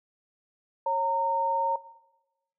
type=tone pair together; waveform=sine; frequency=547.1 / 919 Hz; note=C#5 / A#5; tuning=-23 / -25 cents; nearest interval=major sixth; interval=898 cents; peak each=-30 / -25 dBFS; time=0.86-1.76 s; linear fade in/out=5 ms; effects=noise-tail reverb RT60 1.0 s tail -18 dB re dry